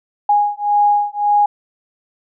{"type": "beating tone pair", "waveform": "sine", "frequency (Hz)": [824, 825.8], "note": ["G#5", "G#5"], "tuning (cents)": [-14, -10], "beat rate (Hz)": 1.8, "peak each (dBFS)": -15, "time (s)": [0.29, 1.46], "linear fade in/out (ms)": 5, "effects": []}